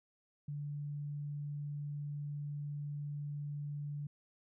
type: tone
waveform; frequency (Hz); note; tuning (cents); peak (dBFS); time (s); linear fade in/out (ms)
sine; 145.7; D3; -13; -38; 0.48-4.07; 5
effects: none

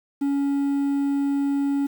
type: tone with quantisation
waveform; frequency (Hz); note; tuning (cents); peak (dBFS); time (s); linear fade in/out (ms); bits
triangle; 280; C#4; +18; -18; 0.21-1.87; 10; 8
effects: none

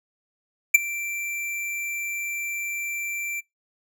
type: tone with ADSR envelope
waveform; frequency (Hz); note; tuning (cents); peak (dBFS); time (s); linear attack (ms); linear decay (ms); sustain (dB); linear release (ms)
square; 2349; D7; 0; -8; 0.74-3.41; 9; 16; -21; 19
effects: noise-tail reverb RT60 0.2 s tail -25 dB re dry

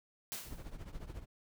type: noise with exponential decay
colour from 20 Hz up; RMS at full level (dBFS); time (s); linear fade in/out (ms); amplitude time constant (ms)
white; -39; 0.32-0.74; 0; 90
type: noise with tremolo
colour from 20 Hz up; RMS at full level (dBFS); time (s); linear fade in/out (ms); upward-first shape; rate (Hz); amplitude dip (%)
brown; -42; 0.44-1.26; 50; triangle; 14; 85
effects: none

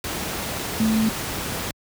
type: tone in noise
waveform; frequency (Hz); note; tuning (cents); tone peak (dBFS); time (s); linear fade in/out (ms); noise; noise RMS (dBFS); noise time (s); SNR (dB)
sine; 220; A3; 0; -17; 0.8-1.09; 2; pink; -28; 0.04-1.71; +8
effects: high-pass 60 Hz 12 dB/octave

